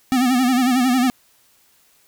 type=tone with vibrato; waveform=square; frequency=252.9 Hz; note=B3; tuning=41 cents sharp; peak=-15 dBFS; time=0.12-1.1 s; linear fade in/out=0 ms; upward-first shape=sine; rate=11 Hz; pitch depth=84 cents each way; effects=white hiss -57 dBFS RMS until 2.07 s